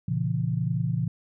sine chord, A# diminished, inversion none, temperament equal with one note detuned, 116.54 / 138.59 / 168.76 Hz, A#2 / C#3 / E3, 0 / 0 / +41 cents, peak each -28 dBFS, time 0.08-1.08 s, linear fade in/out 5 ms, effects none

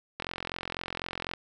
click train, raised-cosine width 0.3 ms, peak -17 dBFS, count 51, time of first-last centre 0.2-1.336 s, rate 44 Hz, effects none

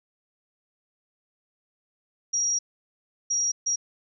sine tone bursts at uneven times, 5690 Hz, F8, 31 cents sharp, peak -22 dBFS, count 3, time 2.33-2.59 / 3.3-3.52 / 3.66-3.76 s, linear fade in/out 10 ms, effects none

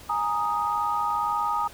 sine chord, Ab suspended second, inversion none, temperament equal, 830.6 / 932.3 / 1244.5 Hz, Ab5 / Bb5 / Eb6, 0 / 0 / 0 cents, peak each -29 / -28 / -26 dBFS, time 0.09-1.68 s, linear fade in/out 10 ms, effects pink hiss -47 dBFS RMS until 1.73 s

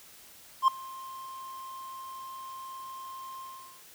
triangle tone with ADSR envelope, 1056 Hz, C6, 16 cents sharp, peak -14 dBFS, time 0.62-3.83 s, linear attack 59 ms, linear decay 4 ms, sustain -24 dB, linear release 430 ms, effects white hiss -53 dBFS RMS until 3.94 s

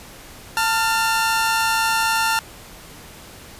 sawtooth tone pair together, 892.8 / 1391 Hz, A5 / F6, +25 / -7 cents, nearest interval minor sixth, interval 768 cents, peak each -16 / -17 dBFS, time 0.57-2.39 s, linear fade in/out 0 ms, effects pink hiss -41 dBFS RMS until 3.59 s + resampled to 32000 Hz

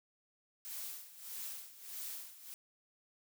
blue noise with tremolo, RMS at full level -43 dBFS, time 0.65-2.54 s, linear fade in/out 0 ms, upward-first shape sine, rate 1.6 Hz, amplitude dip 80%, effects none

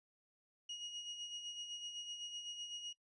35% pulse tone with tremolo, 2885 Hz, F#7, 44 cents flat, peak -40 dBFS, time 0.69-2.93 s, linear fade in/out 5 ms, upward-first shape sine, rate 7.9 Hz, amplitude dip 50%, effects noise-tail reverb RT60 0.1 s tail -22 dB re dry + resampled to 22050 Hz

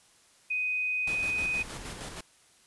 sine tone, 2500 Hz, D#7, 8 cents sharp, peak -27 dBFS, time 0.5-1.63 s, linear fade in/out 10 ms
pink noise with tremolo, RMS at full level -39 dBFS, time 1.07-2.21 s, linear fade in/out 5 ms, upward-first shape square, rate 6.4 Hz, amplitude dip 40%
effects white hiss -61 dBFS RMS until 2.66 s + resampled to 24000 Hz

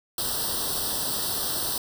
white noise with comb filter, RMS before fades -28 dBFS, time 0.18-1.78 s, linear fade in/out 2 ms, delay 0.22 ms, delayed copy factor +1, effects none

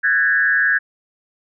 sine tone with frequency modulation, 1646 Hz, G#6, 16 cents flat, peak -13 dBFS, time 0.03-0.79 s, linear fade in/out 20 ms, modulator 139 Hz, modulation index 0.96, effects none

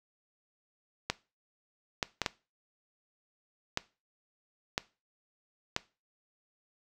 clicks, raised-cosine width 0.2 ms, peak -11 dBFS, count 7, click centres 1.1 / 2.028 / 2.217 / 2.262 / 3.774 / 4.779 / 5.764 s, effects noise-tail reverb RT60 0.3 s tail -19 dB re dry

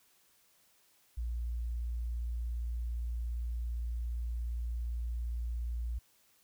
sine tone, 58.7 Hz, A#1, 13 cents sharp, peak -33 dBFS, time 1.17-5.99 s, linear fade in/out 10 ms, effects white hiss -68 dBFS RMS until 6.43 s

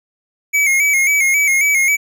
square tone with vibrato, 2217 Hz, C#7, in tune, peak -12 dBFS, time 0.53-1.97 s, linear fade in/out 20 ms, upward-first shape square, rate 3.7 Hz, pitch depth 54 cents each way, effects none

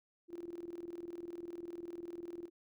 sine tone with tremolo, 342.6 Hz, F4, 33 cents flat, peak -40 dBFS, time 0.28-2.5 s, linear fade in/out 50 ms, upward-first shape square, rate 20 Hz, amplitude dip 75%, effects none

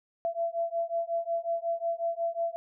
sine beating tone pair, 671 / 676.5 Hz, E5 / E5, +31 / +45 cents, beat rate 5.5 Hz, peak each -31 dBFS, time 0.25-2.56 s, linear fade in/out 0 ms, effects none

